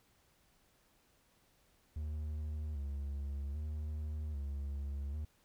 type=tone with vibrato; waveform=triangle; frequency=73.1 Hz; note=D2; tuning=7 cents flat; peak=-35 dBFS; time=1.96-5.25 s; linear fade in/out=5 ms; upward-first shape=square; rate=0.63 Hz; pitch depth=68 cents each way; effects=pink hiss -71 dBFS RMS until 5.44 s